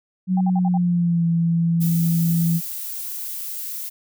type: tone with pitch glide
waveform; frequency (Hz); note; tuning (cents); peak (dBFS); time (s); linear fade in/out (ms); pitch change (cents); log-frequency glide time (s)
sine; 185 to 167.7; F#3 to E3; 0 to +30; -16; 0.27-2.61; 50; -170; 0.44-1.26
type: tone bursts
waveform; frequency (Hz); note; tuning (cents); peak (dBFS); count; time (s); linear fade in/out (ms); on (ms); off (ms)
sine; 790; G5; +13; -25; 5; 0.37-0.776; 5; 38; 54
type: noise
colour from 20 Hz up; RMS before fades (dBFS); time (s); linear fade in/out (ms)
violet; -30; 1.8-3.9; 20
effects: none